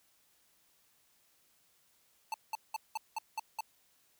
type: tone bursts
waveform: square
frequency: 880 Hz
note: A5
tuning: in tune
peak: -34 dBFS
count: 7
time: 2.32-3.607 s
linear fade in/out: 2 ms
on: 21 ms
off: 190 ms
effects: white hiss -70 dBFS RMS until 4.19 s